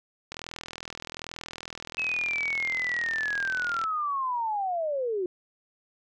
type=click train; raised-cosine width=0.2 ms; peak=-19 dBFS; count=146; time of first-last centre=0.32-3.839 s; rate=41.2 Hz
type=linear sweep; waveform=sine; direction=down; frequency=2590 to 349.2 Hz; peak=-26 dBFS; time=1.98-5.26 s; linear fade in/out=2 ms
effects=none